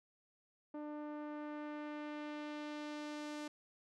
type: tone with low-pass filter sweep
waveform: sawtooth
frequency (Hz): 298.4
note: D4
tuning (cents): +28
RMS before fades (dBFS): -45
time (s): 0.74-3.48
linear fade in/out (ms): 5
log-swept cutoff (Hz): 880 to 7600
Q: 0.9
effects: none